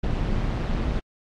brown noise with amplitude modulation, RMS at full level -22 dBFS, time 0.03-1 s, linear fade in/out 10 ms, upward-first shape sine, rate 188 Hz, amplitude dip 60%, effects low-pass 4000 Hz 12 dB/octave + AAC 64 kbps

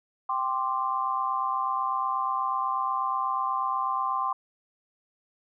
sine chord, G suspended fourth, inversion none, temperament equal, 784 / 1046.5 / 1174.7 Hz, G5 / C6 / D6, 0 / 0 / 0 cents, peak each -32 / -27 / -31 dBFS, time 0.29-4.33 s, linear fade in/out 5 ms, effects none

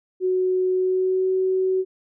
sine tone with pitch glide, 370 to 375.6 Hz, F#4 to F#4, 0 to +26 cents, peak -18 dBFS, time 0.2-1.85 s, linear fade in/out 50 ms, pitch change +26 cents, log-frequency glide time 0.72-1.3 s, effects none

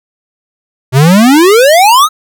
square exponential sweep, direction up, 123.47 to 1318.5 Hz, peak -3 dBFS, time 0.92-2.09 s, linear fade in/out 50 ms, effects none

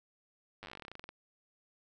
slowing click train, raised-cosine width 0.3 ms, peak -30 dBFS, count 20, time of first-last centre 0.63-1.09 s, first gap 9 ms, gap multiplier 1.1, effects none

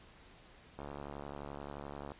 click train, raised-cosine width 1 ms, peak -30 dBFS, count 96, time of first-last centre 0.79-2.119 s, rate 71.5 Hz, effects pink hiss -59 dBFS RMS until 2.19 s + resampled to 8000 Hz

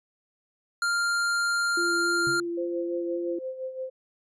square tone, 1396.9 Hz, F6, in tune, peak -24 dBFS, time 0.82-2.4 s, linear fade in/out 2 ms
sine tone with vibrato, 343.4 Hz, F4, 29 cents flat, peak -28 dBFS, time 1.77-3.39 s, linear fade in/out 5 ms, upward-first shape square, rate 3.6 Hz, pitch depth 8 cents each way
sine tone with exponential decay, 138.59 Hz, C#3, in tune, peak -31 dBFS, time 2.27-2.51 s, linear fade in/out 0 ms, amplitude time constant 52 ms
sine tone with tremolo, 520 Hz, C5, 11 cents flat, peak -29 dBFS, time 2.57-3.9 s, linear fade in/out 10 ms, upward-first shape sine, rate 5.8 Hz, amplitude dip 65%
effects resampled to 22050 Hz

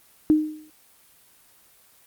sine tone with exponential decay, 307.6 Hz, D#4, 20 cents flat, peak -11 dBFS, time 0.3-0.7 s, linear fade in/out 0 ms, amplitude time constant 86 ms, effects white hiss -56 dBFS RMS until 2.06 s + Opus 24 kbps

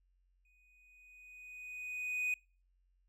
triangle tone with exponential growth, 2489 Hz, D#7, in tune, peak -29 dBFS, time 0.45-2.34 s, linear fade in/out 2 ms, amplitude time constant 410 ms, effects noise-tail reverb RT60 0.4 s tail -26 dB re dry + added 45 Hz sine -70 dBFS peak until 3.08 s

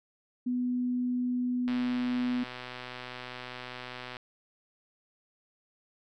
sine tone, 247.9 Hz, B3, 7 cents sharp, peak -27 dBFS, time 0.46-2.44 s, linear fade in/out 10 ms
click train, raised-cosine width 0.3 ms, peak -24 dBFS, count 312, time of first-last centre 1.68-4.168 s, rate 125 Hz
effects none

